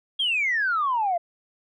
sine exponential sweep, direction down, 3322 to 667 Hz, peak -20 dBFS, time 0.19-1.18 s, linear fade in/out 10 ms, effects tanh soft clip ceiling -16 dBFS

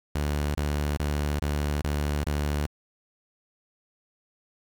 sawtooth tone bursts, 73.42 Hz, D2, in tune, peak -21 dBFS, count 6, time 0.15-2.665 s, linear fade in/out 5 ms, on 400 ms, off 23 ms, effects 8-bit

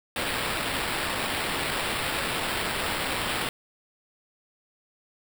violet noise with sample-and-hold, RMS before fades -29 dBFS, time 0.16-3.49 s, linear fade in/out 2 ms, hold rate 6300 Hz, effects none

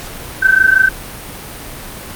sine tone pair together, 1527 / 1552.8 Hz, G6 / G6, -46 / -17 cents, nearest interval unison, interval 29 cents, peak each -10 dBFS, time 0.42-0.89 s, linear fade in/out 10 ms, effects pink hiss -29 dBFS RMS until 2.15 s + Opus 48 kbps

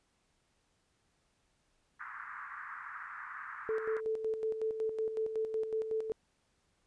pink band-pass noise, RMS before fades -45 dBFS, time 1.99-4.01 s, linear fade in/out 20 ms, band 1100 to 1800 Hz, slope 48 dB/octave
sine tone with tremolo, 440.3 Hz, A4, 1 cent sharp, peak -30 dBFS, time 3.69-6.12 s, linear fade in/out 0 ms, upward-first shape square, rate 5.4 Hz, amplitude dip 55%
effects pink hiss -75 dBFS RMS until 6.86 s + resampled to 22050 Hz

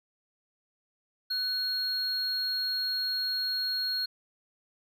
triangle tone pair together, 1500 / 4275 Hz, F#6 / C8, +23 / +36 cents, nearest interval octave + tritone, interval 1813 cents, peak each -38 / -27 dBFS, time 1.3-4.06 s, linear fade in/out 10 ms, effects none

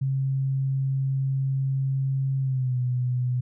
sine tone with pitch glide, 134.7 to 124.96 Hz, C#3 to B2, -49 to +21 cents, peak -22 dBFS, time 0.01-3.41 s, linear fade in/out 10 ms, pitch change -130 cents, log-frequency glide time 2.4-2.78 s, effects none

